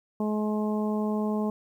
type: harmonic tone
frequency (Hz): 212.5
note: G#3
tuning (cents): +40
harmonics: 1 / 2 / 3 / 4 / 5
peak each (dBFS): -26 / -32 / -36 / -38 / -40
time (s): 0.2-1.5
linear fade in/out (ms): 2
effects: 10-bit